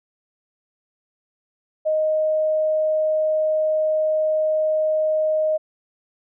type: tone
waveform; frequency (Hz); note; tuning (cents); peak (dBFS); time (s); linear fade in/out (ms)
sine; 622.3; D#5; 0; -17; 1.85-5.58; 20
effects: none